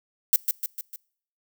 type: noise with echo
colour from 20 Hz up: violet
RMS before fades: -18 dBFS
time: 0.33-0.36 s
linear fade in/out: 0 ms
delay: 150 ms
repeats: 4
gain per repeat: -5 dB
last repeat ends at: 0.96 s
effects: noise-tail reverb RT60 0.6 s tail -25 dB re dry